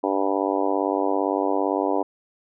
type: harmonic tone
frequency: 97.7 Hz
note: G2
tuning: 5 cents flat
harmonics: 3 / 4 / 5 / 6 / 7 / 8 / 9 / 10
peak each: -26 / -27 / -28 / -29 / -29 / -30 / -31 / -31 dBFS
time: 0.03-2.03 s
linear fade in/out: 10 ms
effects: none